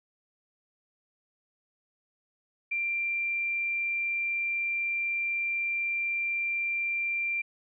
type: tone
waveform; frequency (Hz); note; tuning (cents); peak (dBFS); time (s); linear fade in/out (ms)
sine; 2368; D7; +14; -27; 2.71-7.42; 10
effects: none